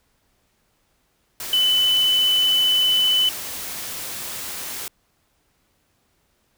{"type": "tone in noise", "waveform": "sine", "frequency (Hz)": 3005, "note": "F#7", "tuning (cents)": 26, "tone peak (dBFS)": -15, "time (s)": [1.53, 3.29], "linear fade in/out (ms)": 2, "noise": "white", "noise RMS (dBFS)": -31, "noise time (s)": [1.4, 4.88], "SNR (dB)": 13, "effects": ["pink hiss -66 dBFS RMS until 6.57 s"]}